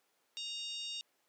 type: harmonic tone with a mistuned harmonic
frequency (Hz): 927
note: A#5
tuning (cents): -10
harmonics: 3 / 4 / 5 / 6 / 7 / 8 / 9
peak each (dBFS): -44 / -42 / -50 / -48 / -58 / -55 / -60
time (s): 0.37-1.01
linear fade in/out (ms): 0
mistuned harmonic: 3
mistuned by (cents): +22
effects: pink hiss -75 dBFS RMS until 1.28 s + high-pass 400 Hz 12 dB/octave